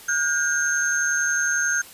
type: tone cluster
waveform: sine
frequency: 1442 / 1593 / 6370 Hz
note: F#6 / G6 / G8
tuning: -45 / +27 / +27 cents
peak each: -24 dBFS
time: 0.08-1.82 s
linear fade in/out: 10 ms
effects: white hiss -44 dBFS RMS until 1.93 s + resampled to 32000 Hz